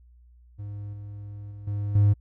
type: tone with level steps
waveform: triangle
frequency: 102.4 Hz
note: G#2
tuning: 24 cents flat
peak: -31 / -34 / -36 / -24 / -13 dBFS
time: 0.58-2.14 s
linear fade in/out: 20 ms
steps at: 0.93 / 1.51 / 1.67 / 1.95 s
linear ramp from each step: 5 ms
effects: tanh soft clip ceiling -9 dBFS + added 60 Hz sine -51 dBFS peak until 2.2 s